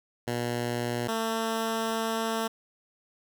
10% pulse tone pair in turn, 120 / 224.7 Hz, B2 / A3, -49 / +37 cents, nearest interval major seventh, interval 1086 cents, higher second, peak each -20 / -19 dBFS, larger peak second, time 0.27-1.08 / 1.08-2.48 s, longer second, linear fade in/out 10 ms, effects none

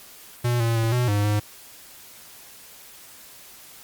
square tone with pitch steps, 121 / 115.4 / 113.6 / 123.4 / 102.8 / 104.5 Hz, B2 / A#2 / A#2 / B2 / G#2 / G#2, -35 / -17 / -44 / -1 / -17 / +11 cents, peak -20 dBFS, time 0.44-1.4 s, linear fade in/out 10 ms, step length 160 ms, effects white hiss -46 dBFS RMS until 3.83 s + Opus 48 kbps

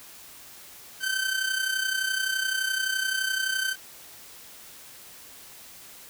sawtooth tone with amplitude modulation, 1543 Hz, G6, 28 cents flat, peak -19 dBFS, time 1-3.76 s, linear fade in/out 50 ms, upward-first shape sine, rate 31.7 Hz, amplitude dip 60%, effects white hiss -47 dBFS RMS until 6.09 s

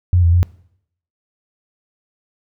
sine tone with pitch steps, 89.1 / 84.9 / 88 Hz, F2 / F2 / F2, +35 / -48 / +14 cents, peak -9 dBFS, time 0.13-0.43 s, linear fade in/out 0 ms, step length 100 ms, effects noise-tail reverb RT60 0.7 s tail -22 dB re dry

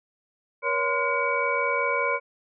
sine tone cluster, 475.9 / 561 / 1032 / 1429 / 2267 Hz, A#4 / C#5 / C6 / F6 / C#7, +36 / +21 / -24 / +39 / +38 cents, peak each -30 / -29 / -27 / -31 / -27 dBFS, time 0.62-2.2 s, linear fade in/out 50 ms, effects none

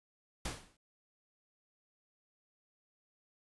pink noise with exponential decay, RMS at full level -35 dBFS, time 0.45-0.77 s, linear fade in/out 5 ms, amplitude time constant 68 ms, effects resampled to 24000 Hz

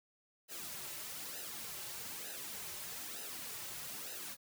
white noise with flanger, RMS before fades -45 dBFS, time 0.48-4.37 s, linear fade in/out 50 ms, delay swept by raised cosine 0.88 to 4.28 ms, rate 1.1 Hz, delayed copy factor -0.7, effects none

